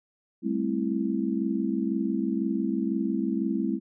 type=chord; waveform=sine; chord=A minor seventh; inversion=third; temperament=just; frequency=198 / 220 / 264 / 330 Hz; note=G3 / A3 / C4 / E4; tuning=+18 / 0 / +16 / +2 cents; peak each=-30 dBFS; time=0.42-3.8 s; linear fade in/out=50 ms; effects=none